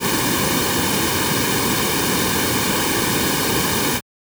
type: noise with comb filter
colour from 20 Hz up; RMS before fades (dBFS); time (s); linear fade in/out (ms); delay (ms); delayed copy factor
pink; -19; 0-4.01; 50; 1.5; -0.7
effects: high-pass 80 Hz 12 dB/octave